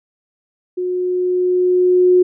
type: tone with level ramp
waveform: sine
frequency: 362.7 Hz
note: F#4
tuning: 34 cents flat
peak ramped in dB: -18 to -7 dBFS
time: 0.77-2.23 s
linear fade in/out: 10 ms
effects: none